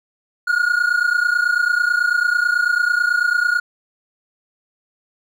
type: tone pair together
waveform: triangle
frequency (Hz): 1422.9 / 1452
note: F6 / F#6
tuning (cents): +32 / -33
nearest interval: unison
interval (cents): 35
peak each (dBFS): -16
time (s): 0.47-3.6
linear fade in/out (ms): 10
effects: none